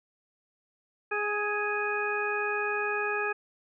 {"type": "harmonic tone with a mistuned harmonic", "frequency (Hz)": 415.3, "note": "G#4", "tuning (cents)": 0, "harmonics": [1, 2, 3, 4, 6], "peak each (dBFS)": [-32, -36, -35, -32, -34], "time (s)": [1.11, 3.33], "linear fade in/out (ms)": 10, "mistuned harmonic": 3, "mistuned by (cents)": 16, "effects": []}